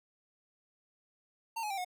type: tone with pitch steps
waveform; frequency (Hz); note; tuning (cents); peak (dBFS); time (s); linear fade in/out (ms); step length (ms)
square; 910 / 844.2 / 783.1 / 726.5; A#5 / G#5 / G5 / F#5; -42 / +28 / -2 / -32; -35; 1.56-1.848; 10; 72
effects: none